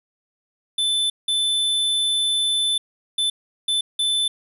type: tone bursts at uneven times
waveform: square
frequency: 3520 Hz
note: A7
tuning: in tune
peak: -19 dBFS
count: 5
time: 0.78-1.1 / 1.28-2.78 / 3.18-3.3 / 3.68-3.81 / 3.99-4.28 s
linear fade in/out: 5 ms
effects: resampled to 32000 Hz + 9-bit